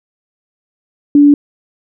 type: tone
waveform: sine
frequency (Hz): 289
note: D4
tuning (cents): -28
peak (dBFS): -3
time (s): 1.15-1.34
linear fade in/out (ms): 2
effects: none